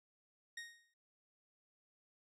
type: tone with exponential decay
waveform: sawtooth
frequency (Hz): 1864.7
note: A#6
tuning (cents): 0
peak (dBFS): -39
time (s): 0.57-0.94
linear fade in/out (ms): 5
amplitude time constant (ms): 79
effects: noise-tail reverb RT60 0.5 s tail -24 dB re dry + low-pass 9000 Hz 12 dB/octave